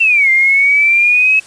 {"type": "exponential two-way sweep", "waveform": "sine", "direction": "down then up", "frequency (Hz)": [2734, 2093, 2585], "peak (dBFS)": -7, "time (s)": [0, 1.4], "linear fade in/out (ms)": 10, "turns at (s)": 0.3, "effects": ["white hiss -39 dBFS RMS until 1.46 s", "resampled to 22050 Hz"]}